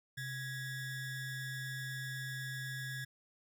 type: ring-modulated tone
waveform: square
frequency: 896 Hz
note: A5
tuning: 31 cents sharp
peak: -37 dBFS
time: 0.17-3.05 s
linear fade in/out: 10 ms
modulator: 765 Hz
effects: none